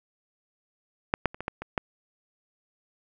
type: clicks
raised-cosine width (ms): 0.5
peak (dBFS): -7 / -7 / -26 / -19 / -14 / -20 / -10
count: 7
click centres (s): 1.139 / 1.257 / 1.345 / 1.406 / 1.481 / 1.62 / 1.778
effects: none